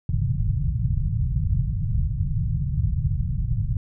white low-pass noise, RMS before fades -23 dBFS, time 0.09-3.77 s, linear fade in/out 2 ms, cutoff 150 Hz, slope 48 dB/octave, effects none

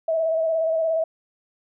sine tone with vibrato, 647 Hz, E5, 32 cents flat, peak -19 dBFS, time 0.08-1.04 s, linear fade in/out 5 ms, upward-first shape square, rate 17 Hz, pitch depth 26 cents each way, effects none

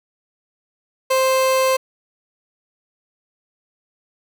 30% pulse tone, 524 Hz, C5, 2 cents sharp, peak -12 dBFS, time 1.1-1.77 s, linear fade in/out 10 ms, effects none

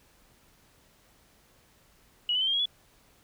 sine tone with pitch steps, 2915 / 3007 / 3103 / 3201 / 3302 / 3407 Hz, F#7 / F#7 / G7 / G7 / G#7 / G#7, -26 / +27 / -18 / +36 / -11 / +44 cents, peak -24 dBFS, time 2.29-2.656 s, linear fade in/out 2 ms, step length 61 ms, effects pink hiss -62 dBFS RMS until 3.23 s

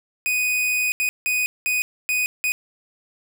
45% pulse tone bursts at uneven times, 2489 Hz, D#7, in tune, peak -19 dBFS, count 6, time 0.26-0.92 / 1-1.09 / 1.26-1.46 / 1.66-1.82 / 2.09-2.26 / 2.44-2.52 s, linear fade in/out 0 ms, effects none

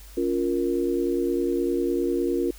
sine chord, Bb minor, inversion first, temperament just, 279.7 / 349.6 / 466.2 Hz, Db4 / F4 / Bb4, +16 / +2 / 0 cents, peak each -27 / -24 / -28 dBFS, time 0.17-2.51 s, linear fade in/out 5 ms, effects added 50 Hz sine -43 dBFS peak until 2.58 s + white hiss -50 dBFS RMS until 2.58 s

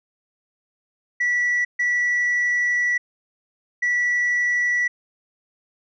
sine tone bursts at uneven times, 1952 Hz, B6, 21 cents flat, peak -16 dBFS, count 3, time 1.2-1.65 / 1.79-2.98 / 3.82-4.88 s, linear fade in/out 10 ms, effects tanh soft clip ceiling -16 dBFS

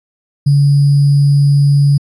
sine tone with sample-and-hold, 142.3 Hz, C#3, 46 cents sharp, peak -6 dBFS, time 0.46-1.98 s, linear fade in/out 10 ms, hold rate 4900 Hz, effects resampled to 22050 Hz

